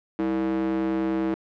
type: tone with high-pass filter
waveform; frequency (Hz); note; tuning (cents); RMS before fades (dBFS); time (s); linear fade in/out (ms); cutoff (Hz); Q
square; 65; C2; -11; -25; 0.19-1.34; 0; 280; 9.5
effects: low-pass 2000 Hz 12 dB/octave